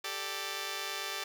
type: chord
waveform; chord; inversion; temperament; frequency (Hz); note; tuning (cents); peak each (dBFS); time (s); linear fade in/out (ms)
5% pulse; G suspended second; none; just; 392 / 441 / 588; G4 / A4 / D5; 0 / +4 / +2; -29 / -30 / -31; 0.04-1.24; 5
effects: none